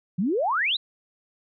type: exponential sweep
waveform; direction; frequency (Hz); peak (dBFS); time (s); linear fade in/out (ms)
sine; up; 164.6 to 4124; -21; 0.18-0.77; 10
effects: none